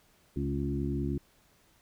harmonic tone with a mistuned harmonic, 69.9 Hz, C#2, 15 cents sharp, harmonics 1 / 2 / 3 / 4 / 5, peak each -35 / -34 / -37 / -35 / -37 dBFS, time 0.36-1.18 s, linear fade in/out 5 ms, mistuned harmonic 3, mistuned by +34 cents, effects pink hiss -65 dBFS RMS until 1.81 s

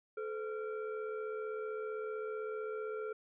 sine tone with frequency modulation, 433.2 Hz, A4, 27 cents flat, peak -37 dBFS, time 0.17-3.13 s, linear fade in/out 5 ms, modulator 942 Hz, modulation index 0.75, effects none

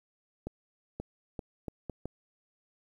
accelerating click train, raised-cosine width 2 ms, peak -23 dBFS, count 6, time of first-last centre 0.47-2.056 s, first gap 530 ms, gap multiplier 0.74, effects 10-bit

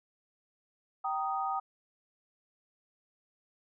sine chord, Eb major, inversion first, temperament just, 777.8 / 933.4 / 1244.5 Hz, G5 / Bb5 / Eb6, -14 / +2 / 0 cents, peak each -33 / -38 / -34 dBFS, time 1.04-1.6 s, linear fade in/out 10 ms, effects none

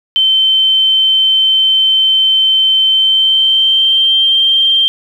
sine tone with pitch glide, 3091 to 3161 Hz, G7 to G7, -25 to +14 cents, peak -7 dBFS, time 0.16-4.88 s, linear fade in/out 0 ms, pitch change +39 cents, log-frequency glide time 2.89-4.4 s, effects 7-bit

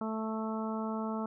harmonic tone, 220 Hz, A3, in tune, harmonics 1 / 2 / 3 / 4 / 5 / 6, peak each -34 / -41 / -42 / -42 / -44 / -44 dBFS, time 0.01-1.26 s, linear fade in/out 2 ms, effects none

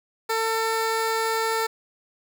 15% pulse tone, 448.1 Hz, A4, 32 cents sharp, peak -16 dBFS, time 0.29-1.67 s, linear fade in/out 10 ms, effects none

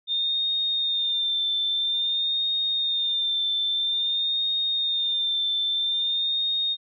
sine tone with vibrato, 3624 Hz, A#7, 50 cents flat, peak -22 dBFS, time 0.07-6.77 s, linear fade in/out 50 ms, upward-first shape sine, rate 0.5 Hz, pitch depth 38 cents each way, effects none

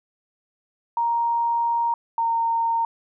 sine tone pair in turn, 935 / 919.5 Hz, A#5 / A#5, +5 / -24 cents, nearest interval unison, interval 29 cents, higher first, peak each -19 dBFS, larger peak neither, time 0.97-1.94 / 2.18-2.85 s, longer first, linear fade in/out 2 ms, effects none

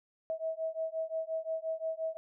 sine beating tone pair, 642 / 647.7 Hz, E5 / E5, -46 / -31 cents, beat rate 5.7 Hz, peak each -36 / -36 dBFS, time 0.3-2.17 s, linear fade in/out 0 ms, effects none

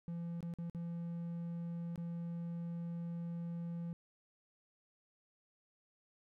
triangle tone with dropouts, 170 Hz, F3, 46 cents flat, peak -37 dBFS, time 0.08-3.93 s, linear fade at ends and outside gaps 0 ms, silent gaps 0.406-0.428 / 0.538-0.586 / 0.698-0.748 / 1.958-1.977 s, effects none

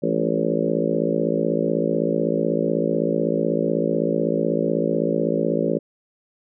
harmonic tone with a mistuned harmonic, 56 Hz, A1, 31 cents sharp, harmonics 3 / 4 / 5 / 6 / 7 / 8 / 9 / 10, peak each -27 / -27 / -27 / -27 / -27 / -27 / -27 / -27 dBFS, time 0.02-5.79 s, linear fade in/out 20 ms, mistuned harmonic 4, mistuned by -55 cents, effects none

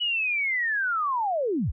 sine linear sweep, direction down, 2960 to 38.95 Hz, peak -23 dBFS, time 0-1.72 s, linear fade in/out 20 ms, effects none

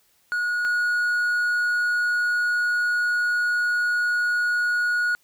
triangle tone pair in turn, 1451 / 1451 Hz, F#6 / F#6, -34 / -34 cents, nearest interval unison, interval 0 cents, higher neither, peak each -20 / -18 dBFS, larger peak second, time 0.32-0.65 / 0.65-5.15 s, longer second, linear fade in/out 0 ms, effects white hiss -63 dBFS RMS until 5.23 s

